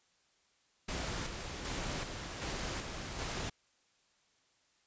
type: noise with tremolo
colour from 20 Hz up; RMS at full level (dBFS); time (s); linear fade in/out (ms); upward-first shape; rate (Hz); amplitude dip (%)
pink; -38; 0.88-3.5; 10; square; 1.3; 40
effects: white hiss -72 dBFS RMS until 4.86 s + resampled to 16000 Hz